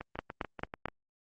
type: two click trains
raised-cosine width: 0.5 ms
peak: -17 / -24 dBFS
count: 4 / 7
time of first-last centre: 0.19-0.857 / 0.01-0.885 s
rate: 4.5 / 6.86 Hz
effects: Opus 24 kbps